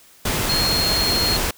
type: tone in noise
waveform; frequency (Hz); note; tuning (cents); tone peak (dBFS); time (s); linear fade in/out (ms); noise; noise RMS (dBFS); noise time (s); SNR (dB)
sine; 4256; C8; +29; -19; 0.49-1.37; 5; pink; -22; 0.25-1.51; 0
effects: white hiss -50 dBFS RMS until 1.57 s